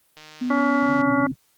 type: click train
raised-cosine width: 0.2 ms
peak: -26 dBFS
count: 131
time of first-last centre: 0.17-1.014 s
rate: 154 Hz
type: tone with pitch glide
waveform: sine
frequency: 249.6 to 262.6 Hz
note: B3 to C4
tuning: +19 to +6 cents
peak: -22 dBFS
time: 0.41-1.32 s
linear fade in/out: 10 ms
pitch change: +87 cents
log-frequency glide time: 0.75-1.09 s
type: harmonic tone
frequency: 282.9 Hz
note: C#4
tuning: 35 cents sharp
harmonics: 1 / 2 / 3 / 4 / 5 / 7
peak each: -22 / -26 / -29 / -25 / -27 / -31 dBFS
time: 0.5-1.27 s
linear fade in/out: 5 ms
type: band-pass noise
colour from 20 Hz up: white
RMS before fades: -36 dBFS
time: 0.82-1.35 s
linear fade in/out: 10 ms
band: 120 to 160 Hz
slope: 48 dB/octave
effects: white hiss -63 dBFS RMS until 1.57 s + Opus 32 kbps